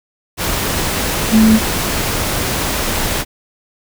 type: tone in noise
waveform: sine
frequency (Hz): 220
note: A3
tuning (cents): 0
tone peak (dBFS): -6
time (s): 1.31-1.6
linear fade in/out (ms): 50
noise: pink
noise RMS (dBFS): -18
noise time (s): 0.37-3.25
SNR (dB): +9
effects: none